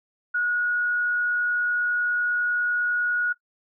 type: tone with frequency modulation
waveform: sine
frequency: 1452 Hz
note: F#6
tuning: 33 cents flat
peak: -21 dBFS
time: 0.34-3.33 s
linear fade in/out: 10 ms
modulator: 69.9 Hz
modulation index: 0.23
effects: noise-tail reverb RT60 0.1 s tail -19 dB re dry